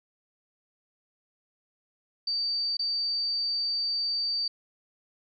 sine tone with dropouts, 4621 Hz, D8, 29 cents flat, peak -26 dBFS, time 2.27-4.48 s, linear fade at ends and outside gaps 5 ms, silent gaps 2.77-2.792 s, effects none

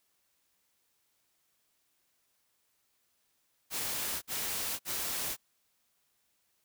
white noise bursts, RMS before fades -35 dBFS, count 3, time 3.7-5.368 s, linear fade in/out 50 ms, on 520 ms, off 54 ms, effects white hiss -75 dBFS RMS until 6.64 s

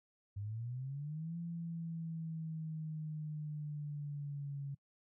sine linear two-way sweep, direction up then down, 98 to 170 to 139.3 Hz, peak -39 dBFS, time 0.36-4.75 s, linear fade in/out 10 ms, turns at 1.37 s, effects noise-tail reverb RT60 0.1 s tail -24 dB re dry

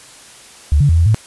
sine tone with pitch steps, 73.2 / 143.2 / 82.3 / 83.8 / 108.8 Hz, D2 / D3 / E2 / E2 / A2, -5 / -43 / -2 / +29 / -19 cents, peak -8 dBFS, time 0.72-1.145 s, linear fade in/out 0 ms, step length 85 ms, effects white hiss -40 dBFS RMS until 1.26 s + resampled to 24000 Hz

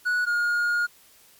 triangle tone pair in turn, 1468 / 1427.9 Hz, F#6 / F6, -14 / +38 cents, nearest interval unison, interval 48 cents, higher first, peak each -19 dBFS, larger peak neither, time 0.05-0.26 / 0.26-0.87 s, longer second, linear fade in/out 20 ms, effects white hiss -55 dBFS RMS until 1.39 s + MP3 96 kbps

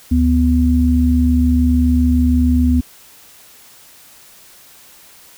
sine tone pair together, 73.85 / 248.4 Hz, D2 / B3, +10 / +10 cents, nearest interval octave + major sixth, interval 2100 cents, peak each -13 dBFS, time 0.11-2.81 s, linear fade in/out 10 ms, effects white hiss -44 dBFS RMS until 5.37 s

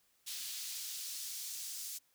pink noise with high-pass filter sweep, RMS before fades -43 dBFS, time 0.26-1.99 s, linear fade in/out 20 ms, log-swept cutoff 3900 to 5900 Hz, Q 1.1, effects white hiss -73 dBFS RMS until 2.14 s

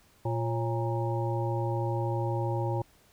harmonic tone with a mistuned harmonic, 116.54 Hz, A#2, in tune, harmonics 1 / 3 / 5 / 7 / 8, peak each -29 / -34 / -36 / -37 / -38 dBFS, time 0.25-2.82 s, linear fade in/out 5 ms, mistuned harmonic 5, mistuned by -98 cents, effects pink hiss -62 dBFS RMS until 3.12 s

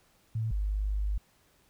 sine tone pair in turn, 111.3 / 50.91 Hz, A2 / G#1, +20 / -34 cents, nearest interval octave + major second, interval 1354 cents, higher first, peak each -28 / -27 dBFS, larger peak second, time 0.35-0.51 / 0.51-1.18 s, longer second, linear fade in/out 5 ms, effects pink hiss -66 dBFS RMS until 1.69 s

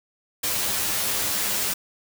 white noise with comb filter, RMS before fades -25 dBFS, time 0.43-1.74 s, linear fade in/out 10 ms, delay 9.8 ms, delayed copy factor +0.75, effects none

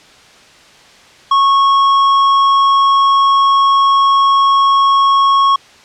triangle tone with tanh clipping, 1100 Hz, C#6, 14 cents flat, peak -9 dBFS, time 1.31-5.56 s, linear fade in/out 5 ms, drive 14 dB, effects white hiss -42 dBFS RMS until 5.84 s + low-pass 5000 Hz 12 dB/octave

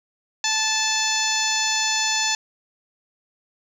harmonic tone with a mistuned harmonic, 875 Hz, A5, 10 cents flat, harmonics 1 / 2 / 3 / 4 / 5 / 6 / 7 / 8, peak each -28 / -28 / -28 / -28 / -28 / -28 / -28 / -28 dBFS, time 0.44-2.35 s, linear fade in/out 2 ms, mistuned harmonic 5, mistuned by -15 cents, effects 8-bit

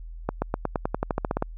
accelerating click train, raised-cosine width 1 ms, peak -10 dBFS, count 14, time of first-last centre 0.29-1.424 s, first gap 130 ms, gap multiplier 0.93, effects added 41 Hz sine -36 dBFS peak until 1.57 s

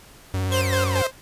45% pulse tone with vibrato, 93.7 Hz, F#2, 22 cents sharp, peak -22 dBFS, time 0.34-1.02 s, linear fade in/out 0 ms, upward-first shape triangle, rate 17 Hz, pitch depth 47 cents each way
sawtooth tone with tremolo, 523.3 Hz, C5, in tune, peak -17 dBFS, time 0.5-1.12 s, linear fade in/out 50 ms, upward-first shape square, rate 4.4 Hz, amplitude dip 60%
sawtooth exponential sweep, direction down, 3397 to 622.3 Hz, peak -25 dBFS, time 0.52-1.07 s, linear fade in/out 0 ms
effects pink hiss -48 dBFS RMS until 1.21 s + resampled to 32000 Hz

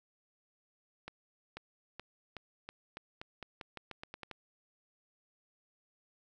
accelerating click train, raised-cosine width 0.3 ms, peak -27 dBFS, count 15, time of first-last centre 1.08-4.313 s, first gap 490 ms, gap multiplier 0.87, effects none

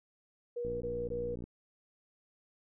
sine tone bursts, 480 Hz, B4, 49 cents flat, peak -34 dBFS, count 3, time 0.56-1.354 s, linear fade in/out 10 ms, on 250 ms, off 22 ms
click train, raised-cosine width 3 ms, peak -31 dBFS, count 48, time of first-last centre 0.65-1.44 s, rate 59.5 Hz
effects none

